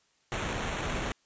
pink noise with sample-and-hold, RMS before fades -33 dBFS, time 0.32-1.12 s, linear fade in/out 0 ms, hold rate 4900 Hz, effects white hiss -69 dBFS RMS until 1.25 s + resampled to 16000 Hz

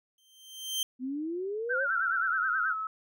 sawtooth tone with exponential growth, 3136 Hz, G7, in tune, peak -23 dBFS, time 0.18-0.83 s, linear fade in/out 2 ms, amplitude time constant 140 ms
sine exponential sweep, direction up, 247.5 to 576 Hz, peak -31 dBFS, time 0.99-1.88 s, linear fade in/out 50 ms
sine tone with vibrato, 1480 Hz, F#6, in tune, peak -27 dBFS, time 1.69-2.74 s, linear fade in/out 20 ms, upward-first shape sine, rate 9.4 Hz, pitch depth 110 cents each way
sine tone with pitch glide, 1338 to 1295.4 Hz, E6 to E6, +25 to -31 cents, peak -31 dBFS, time 1.89-2.87 s, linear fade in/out 2 ms, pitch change -56 cents, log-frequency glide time 2.23-2.42 s
effects none

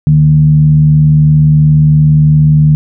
sine tone with frequency modulation, 151 Hz, D3, 48 cents sharp, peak -3 dBFS, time 0.07-2.75 s, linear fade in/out 0 ms, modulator 77.1 Hz, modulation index 0.35, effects none

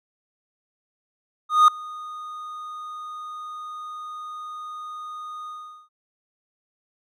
triangle tone with ADSR envelope, 1234 Hz, D#6, 15 cents flat, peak -7 dBFS, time 1.49-5.89 s, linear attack 190 ms, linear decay 3 ms, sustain -24 dB, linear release 410 ms, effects none

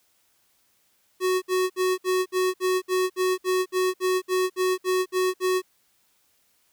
square tone bursts, 370 Hz, F#4, in tune, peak -21 dBFS, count 16, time 1.2-5.62 s, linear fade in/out 50 ms, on 220 ms, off 60 ms, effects white hiss -66 dBFS RMS until 6.72 s

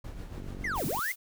brown noise with tremolo, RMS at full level -39 dBFS, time 0.04-0.79 s, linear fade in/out 5 ms, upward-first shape sine, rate 7.1 Hz, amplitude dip 45%
click train, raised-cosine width 3 ms, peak -30 dBFS, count 30, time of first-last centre 0.38-0.991 s, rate 47.5 Hz
triangle linear two-way sweep, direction down then up, 2151 to 109.2 to 2151 Hz, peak -28 dBFS, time 0.64-1.12 s, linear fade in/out 5 ms, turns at 0.86 s
blue noise, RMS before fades -38 dBFS, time 0.74-1.16 s, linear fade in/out 50 ms
effects none

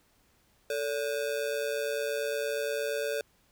square ring-modulated tone, 508 Hz, B4, 49 cents sharp, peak -27 dBFS, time 0.7-3.21 s, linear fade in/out 2 ms, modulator 64.3 Hz, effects pink hiss -67 dBFS RMS until 3.51 s

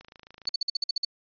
click train, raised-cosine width 0.2 ms, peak -30 dBFS, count 14, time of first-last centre 0.01-0.491 s, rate 27 Hz
sine tone bursts, 4476 Hz, C#8, 16 cents sharp, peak -23 dBFS, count 9, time 0.47-1.05 s, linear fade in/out 5 ms, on 20 ms, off 50 ms
effects resampled to 11025 Hz

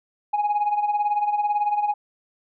sine tone with tremolo, 830.6 Hz, G#5, in tune, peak -15 dBFS, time 0.33-1.94 s, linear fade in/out 10 ms, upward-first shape sine, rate 18 Hz, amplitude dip 70%, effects tanh soft clip ceiling -16 dBFS

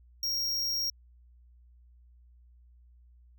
square tone, 5588 Hz, F8, in tune, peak -29 dBFS, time 0.23-0.9 s, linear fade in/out 2 ms, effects added 60 Hz sine -55 dBFS peak until 3.38 s

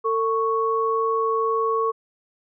sine tone pair together, 450.3 / 1108.7 Hz, A4 / C#6, +40 / 0 cents, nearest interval octave + major third, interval 1560 cents, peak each -22 dBFS, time 0.04-1.92 s, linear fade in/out 20 ms, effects none

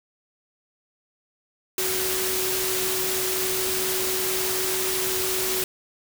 sine tone in noise, 374.5 Hz, F#4, 21 cents sharp, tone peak -29 dBFS, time 1.78-5.64 s, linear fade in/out 2 ms, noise white, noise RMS -26 dBFS, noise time 1.78-5.64 s, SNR -6 dB, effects none

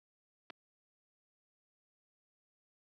clicks, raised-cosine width 0.3 ms, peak -30 dBFS, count 2, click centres 0.501 / 0.504 s, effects high-pass 200 Hz 12 dB/octave

